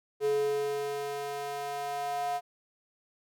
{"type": "tone with high-pass filter sweep", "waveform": "square", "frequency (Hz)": 142.2, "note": "C#3", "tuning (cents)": 45, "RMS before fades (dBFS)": -32, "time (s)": [0.2, 2.41], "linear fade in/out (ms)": 50, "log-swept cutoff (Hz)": [420, 710], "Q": 6.2, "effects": []}